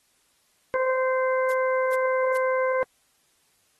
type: harmonic tone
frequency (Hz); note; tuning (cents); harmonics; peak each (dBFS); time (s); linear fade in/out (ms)
518; C5; -17; 1 / 2 / 3 / 4; -22 / -28 / -32 / -34; 0.74-2.83; 0
type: noise bursts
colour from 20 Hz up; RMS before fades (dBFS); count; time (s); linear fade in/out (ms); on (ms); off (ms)
blue; -37; 3; 1.5-2.372; 5; 24; 400
effects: white hiss -66 dBFS RMS until 3.79 s + AAC 32 kbps